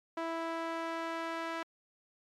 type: tone with band-pass filter sweep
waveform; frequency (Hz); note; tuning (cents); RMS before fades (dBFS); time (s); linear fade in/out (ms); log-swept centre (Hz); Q
sawtooth; 329.6; E4; 0; -37; 0.17-1.63; 5; 930 to 1400; 0.92
effects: MP3 64 kbps